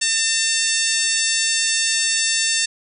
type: harmonic tone with a mistuned harmonic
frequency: 901 Hz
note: A5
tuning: 41 cents sharp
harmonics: 2 / 3 / 4 / 5 / 6 / 7 / 8 / 9 / 10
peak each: -26 / -26 / -26 / -26 / -26 / -26 / -26 / -26 / -26 dBFS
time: 0.01-2.66 s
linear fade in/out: 10 ms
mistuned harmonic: 9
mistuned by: -63 cents
effects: none